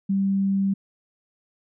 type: tone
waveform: sine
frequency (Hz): 195.5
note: G3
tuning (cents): -4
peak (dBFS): -19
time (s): 0.09-0.74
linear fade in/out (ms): 10
effects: none